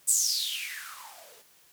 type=noise with band-pass filter sweep; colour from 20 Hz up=violet; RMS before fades=-31 dBFS; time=0.07-1.43 s; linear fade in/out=20 ms; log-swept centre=8600 to 390 Hz; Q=8.4; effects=white hiss -60 dBFS RMS until 1.72 s + high-pass 60 Hz 12 dB/octave